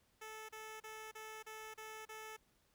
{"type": "tone bursts", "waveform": "10% pulse", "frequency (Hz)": 436.4, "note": "A4", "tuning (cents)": -14, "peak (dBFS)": -40, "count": 7, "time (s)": [0.21, 2.368], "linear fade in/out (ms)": 10, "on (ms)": 280, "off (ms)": 33, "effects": ["pink hiss -75 dBFS RMS until 2.74 s"]}